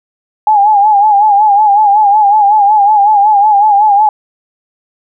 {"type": "tone with vibrato", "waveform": "sine", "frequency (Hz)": 830, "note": "G#5", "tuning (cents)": -1, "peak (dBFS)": -4, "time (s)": [0.47, 4.09], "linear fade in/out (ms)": 2, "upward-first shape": "sine", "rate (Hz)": 5.4, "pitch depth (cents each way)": 77, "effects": []}